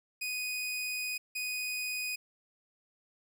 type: tone bursts at uneven times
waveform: sawtooth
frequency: 2489 Hz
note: D#7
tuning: in tune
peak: -30 dBFS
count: 2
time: 0.21-1.18 / 1.35-2.16 s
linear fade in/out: 10 ms
effects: none